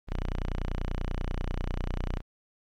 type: tone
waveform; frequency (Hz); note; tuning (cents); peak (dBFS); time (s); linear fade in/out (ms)
sawtooth; 30.22; B0; -37; -25; 0.07-2.22; 50
effects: low-pass 4000 Hz 12 dB/octave + 11-bit